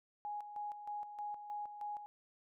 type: tone with tremolo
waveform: sine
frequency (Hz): 830.6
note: G#5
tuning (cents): 0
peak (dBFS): -39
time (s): 0.25-2.06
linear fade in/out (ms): 0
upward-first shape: square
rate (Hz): 3.2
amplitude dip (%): 60
effects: none